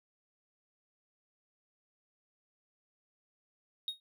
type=tone with exponential decay; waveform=triangle; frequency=3740 Hz; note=A#7; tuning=5 cents sharp; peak=-27 dBFS; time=3.88-4 s; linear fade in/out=1 ms; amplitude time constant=24 ms; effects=tanh soft clip ceiling -27 dBFS